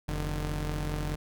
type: tone pair together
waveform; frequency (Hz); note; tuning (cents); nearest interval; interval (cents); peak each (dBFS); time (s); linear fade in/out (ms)
sawtooth; 44.74 / 150.5; F1 / D3; +43 / +43; octave + major sixth; 2100; -28 / -30; 0.08-1.16; 10
effects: none